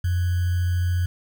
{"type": "tone with sample-and-hold", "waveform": "sine", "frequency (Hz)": 88.6, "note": "F2", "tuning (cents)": 25, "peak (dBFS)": -19, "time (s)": [0.04, 1.06], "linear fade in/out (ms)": 5, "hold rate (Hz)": 1575, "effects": []}